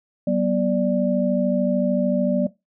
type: tone cluster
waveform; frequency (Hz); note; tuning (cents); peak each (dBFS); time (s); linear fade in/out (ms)
sine; 190 / 243.5 / 588; F#3 / B3 / D5; +46 / -24 / +2; -22; 0.27-2.47; 5
effects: noise-tail reverb RT60 0.2 s tail -18 dB re dry